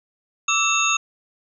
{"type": "tone cluster", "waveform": "sine", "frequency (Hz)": [1164, 1307, 2672, 3674, 6630], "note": ["D6", "E6", "E7", "A#7", "G#8"], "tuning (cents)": [-16, -15, 23, -26, -4], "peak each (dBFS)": [-25, -25, -21, -26, -23], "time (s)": [0.48, 0.97], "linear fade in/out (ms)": 5, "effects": []}